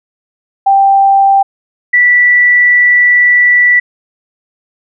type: tone pair in turn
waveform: sine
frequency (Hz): 786 / 1961.8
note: G5 / B6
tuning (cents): +4 / -12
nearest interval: octave + major third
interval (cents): 1584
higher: second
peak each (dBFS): -4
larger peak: neither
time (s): 0.66-1.43 / 1.93-3.8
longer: second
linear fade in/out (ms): 10
effects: none